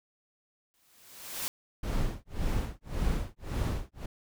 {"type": "noise with exponential growth", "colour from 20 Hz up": "white", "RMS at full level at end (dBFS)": -32, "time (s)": [0.74, 1.48], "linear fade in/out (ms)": 0, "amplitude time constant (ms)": 160}
{"type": "noise with tremolo", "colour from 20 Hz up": "brown", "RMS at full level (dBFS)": -28, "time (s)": [1.83, 4.06], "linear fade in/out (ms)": 5, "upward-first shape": "sine", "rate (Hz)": 1.8, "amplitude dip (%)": 100}
{"effects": []}